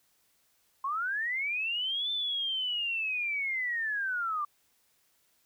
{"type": "linear two-way sweep", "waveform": "sine", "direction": "up then down", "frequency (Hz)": [1049, 3559, 1161], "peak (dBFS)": -29, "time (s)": [0.84, 4.45], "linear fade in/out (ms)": 5, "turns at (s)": 2.11, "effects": ["white hiss -70 dBFS RMS until 5.45 s"]}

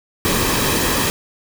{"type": "noise with comb filter", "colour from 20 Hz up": "pink", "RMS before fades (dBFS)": -18, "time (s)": [0.25, 1.1], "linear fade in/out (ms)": 0, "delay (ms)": 1.4, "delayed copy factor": -0.5, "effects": []}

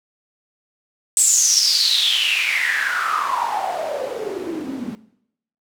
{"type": "noise with band-pass filter sweep", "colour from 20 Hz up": "white", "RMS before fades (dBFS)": -20, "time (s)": [1.17, 4.95], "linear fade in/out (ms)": 0, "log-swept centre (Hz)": [8100, 220], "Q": 9.8, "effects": ["noise-tail reverb RT60 0.7 s tail -17 dB re dry"]}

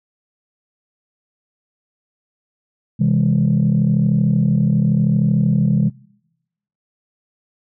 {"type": "chord", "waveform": "sine", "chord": "C augmented", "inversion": "none", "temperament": "just", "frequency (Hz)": [130.81, 163.52, 204.4], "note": ["C3", "E3", "G#3"], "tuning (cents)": [0, -14, -27], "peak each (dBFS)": -16, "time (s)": [2.99, 5.9], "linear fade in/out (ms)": 20, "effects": ["noise-tail reverb RT60 0.9 s tail -25 dB re dry", "tanh soft clip ceiling -7 dBFS"]}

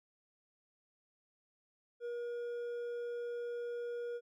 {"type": "tone with hard clipping", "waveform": "triangle", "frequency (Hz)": 477.4, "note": "A#4", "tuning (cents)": 41, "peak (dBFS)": -39, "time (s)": [2, 4.21], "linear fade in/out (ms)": 50, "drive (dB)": 7, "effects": []}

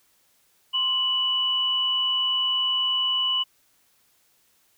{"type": "tone pair together", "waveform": "sine", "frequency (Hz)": [1048.3, 2960], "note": ["C6", "F#7"], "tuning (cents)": [3, 0], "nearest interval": "octave + tritone", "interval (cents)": 1797, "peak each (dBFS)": [-32, -21], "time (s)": [0.73, 3.44], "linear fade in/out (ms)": 20, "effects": ["white hiss -64 dBFS RMS until 4.77 s"]}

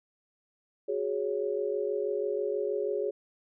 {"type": "chord", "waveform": "sine", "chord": "F# suspended second", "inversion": "none", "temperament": "just", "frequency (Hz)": [370, 416.2, 555], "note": ["F#4", "G#4", "C#5"], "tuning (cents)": [0, 4, 2], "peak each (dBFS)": [-34, -30, -34], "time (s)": [0.88, 3.11], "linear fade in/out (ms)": 10, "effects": []}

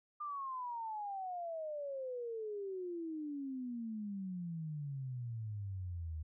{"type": "exponential sweep", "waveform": "sine", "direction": "down", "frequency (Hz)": [1209, 76.5], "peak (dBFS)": -39, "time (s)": [0.2, 6.23], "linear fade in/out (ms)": 10, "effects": []}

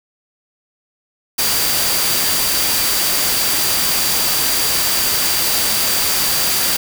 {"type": "tone in noise", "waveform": "sine", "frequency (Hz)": 4699, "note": "D8", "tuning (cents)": 0, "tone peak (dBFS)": -23, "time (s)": [1.38, 6.77], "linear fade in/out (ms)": 10, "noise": "white", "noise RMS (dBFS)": -17, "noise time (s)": [1.38, 6.77], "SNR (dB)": -9, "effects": []}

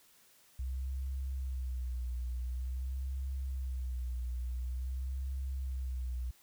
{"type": "tone with vibrato", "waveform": "sine", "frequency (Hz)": 63.7, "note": "C2", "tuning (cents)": -46, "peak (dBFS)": -34, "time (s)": [0.59, 6.31], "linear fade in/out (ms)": 5, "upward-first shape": "sine", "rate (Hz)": 0.47, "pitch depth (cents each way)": 74, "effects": ["white hiss -64 dBFS RMS until 6.42 s"]}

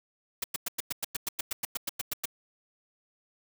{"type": "noise bursts", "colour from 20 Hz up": "white", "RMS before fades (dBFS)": -31, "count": 16, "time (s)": [0.42, 2.256], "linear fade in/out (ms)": 5, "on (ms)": 21, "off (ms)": 100, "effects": []}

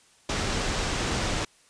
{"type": "low-pass noise", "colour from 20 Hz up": "pink", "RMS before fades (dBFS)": -28, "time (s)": [0.29, 1.45], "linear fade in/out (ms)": 5, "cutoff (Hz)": 7700, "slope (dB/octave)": 24, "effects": ["white hiss -59 dBFS RMS until 1.69 s", "resampled to 22050 Hz"]}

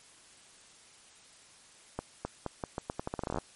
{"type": "accelerating click train", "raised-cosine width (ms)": 1, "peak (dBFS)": -19, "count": 18, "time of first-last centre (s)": [1.99, 3.385], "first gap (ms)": 260, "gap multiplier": 0.82, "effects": ["white hiss -57 dBFS RMS until 3.55 s", "MP3 48 kbps"]}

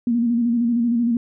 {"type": "tone with vibrato", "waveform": "sine", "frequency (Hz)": 236, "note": "A#3", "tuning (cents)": 22, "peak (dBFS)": -16, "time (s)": [0.07, 1.17], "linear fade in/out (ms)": 2, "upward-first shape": "square", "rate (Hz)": 13, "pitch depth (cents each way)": 42, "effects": []}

